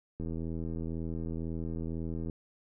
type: click train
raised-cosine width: 3 ms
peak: -25 dBFS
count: 173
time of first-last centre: 0.2-2.298 s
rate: 82 Hz
effects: none